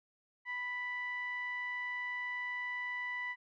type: tone with low-pass filter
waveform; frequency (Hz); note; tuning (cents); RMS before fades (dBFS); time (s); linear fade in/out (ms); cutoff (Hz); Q
sawtooth; 987.8; B5; 0; -39; 0.45-3.36; 50; 2100; 8.4
effects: none